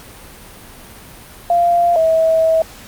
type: tone pair in turn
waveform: sine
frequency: 693 / 646.8 Hz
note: F5 / E5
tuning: -14 / -33 cents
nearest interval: minor second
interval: 119 cents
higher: first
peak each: -10 dBFS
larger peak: neither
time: 1.5-1.96 / 1.96-2.62 s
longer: second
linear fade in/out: 2 ms
effects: pink hiss -38 dBFS RMS until 2.87 s + Opus 48 kbps